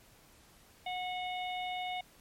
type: harmonic tone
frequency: 730 Hz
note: F#5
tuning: 24 cents flat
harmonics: 1 / 3 / 4 / 5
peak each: -36 / -42 / -45 / -46 dBFS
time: 0.86-2.01 s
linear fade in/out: 5 ms
effects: pink hiss -61 dBFS RMS until 2.2 s + MP3 64 kbps